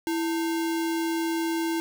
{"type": "tone with sample-and-hold", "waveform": "sine", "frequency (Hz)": 330, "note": "E4", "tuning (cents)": 2, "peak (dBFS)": -24, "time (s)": [0.07, 1.8], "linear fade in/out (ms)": 0, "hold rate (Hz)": 1225, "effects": []}